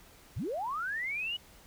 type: linear sweep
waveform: sine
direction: up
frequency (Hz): 61.74 to 2969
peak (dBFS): -32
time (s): 0.36-1.37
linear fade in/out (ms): 10
effects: pink hiss -57 dBFS RMS until 1.66 s